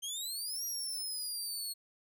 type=exponential two-way sweep; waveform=20% pulse; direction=up then down; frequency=3136 to 5740 to 4315 Hz; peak=-31 dBFS; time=0.02-1.74 s; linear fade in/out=20 ms; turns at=0.64 s; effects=none